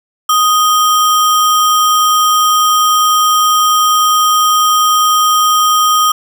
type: tone with sample-and-hold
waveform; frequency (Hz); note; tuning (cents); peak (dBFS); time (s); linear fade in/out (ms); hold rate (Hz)
sine; 1244.5; D#6; 0; -7; 0.29-6.12; 5; 4410
effects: none